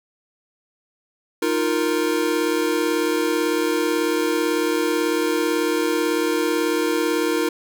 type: chord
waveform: square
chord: Eb suspended second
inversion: none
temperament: equal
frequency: 311.1 / 349.2 / 466.2 Hz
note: Eb4 / F4 / Bb4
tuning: 0 / 0 / 0 cents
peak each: -24 dBFS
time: 1.42-7.49 s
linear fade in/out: 5 ms
effects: none